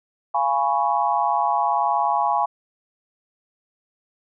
sine chord, C# dominant seventh, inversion first, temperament equal with one note detuned, 692 / 830.6 / 987.8 / 1108.7 Hz, E#5 / G#5 / B5 / C#6, -16 / 0 / 0 / 0 cents, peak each -25 / -21 / -24 / -25 dBFS, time 0.34-2.46 s, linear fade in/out 10 ms, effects none

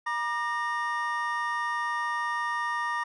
triangle tone cluster, 954 / 1199 / 1853 Hz, A#5 / D6 / A#6, +40 / +36 / -11 cents, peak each -30 dBFS, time 0.06-3.04 s, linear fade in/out 10 ms, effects resampled to 24000 Hz

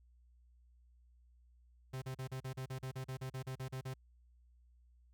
45% pulse tone bursts, 130.81 Hz, C3, in tune, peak -40 dBFS, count 16, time 1.93-3.94 s, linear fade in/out 10 ms, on 90 ms, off 38 ms, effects added 60 Hz sine -63 dBFS peak until 5.13 s

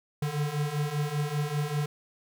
square beating tone pair, 144.3 / 149.4 Hz, D3 / D3, -30 / +30 cents, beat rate 5.1 Hz, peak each -33 / -30 dBFS, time 0.22-1.86 s, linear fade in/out 5 ms, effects none

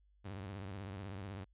sawtooth tone with vibrato, 97.5 Hz, G2, 9 cents flat, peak -39 dBFS, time 0.24-1.45 s, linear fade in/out 20 ms, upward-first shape triangle, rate 16 Hz, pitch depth 180 cents each way, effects added 50 Hz sine -66 dBFS peak until 1.53 s + resampled to 8000 Hz

